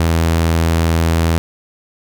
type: tone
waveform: sawtooth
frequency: 82.41 Hz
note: E2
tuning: in tune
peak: -8 dBFS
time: 0-1.38 s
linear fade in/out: 0 ms
effects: none